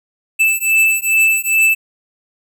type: beating tone pair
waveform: square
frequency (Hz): 2636 / 2638.4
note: E7 / E7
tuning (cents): -1 / +1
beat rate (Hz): 2.4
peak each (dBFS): -15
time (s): 0.39-1.75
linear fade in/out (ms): 20
effects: none